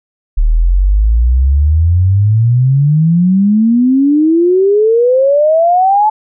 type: exponential sweep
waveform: sine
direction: up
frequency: 36.71 to 870 Hz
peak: -6 dBFS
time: 0.37-6.1 s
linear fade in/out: 10 ms
effects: none